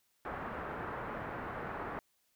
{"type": "low-pass noise", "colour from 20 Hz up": "white", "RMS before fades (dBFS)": -41, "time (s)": [0.25, 1.99], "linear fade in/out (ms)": 0, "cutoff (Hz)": 1500, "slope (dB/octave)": 24, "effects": ["white hiss -75 dBFS RMS until 2.35 s"]}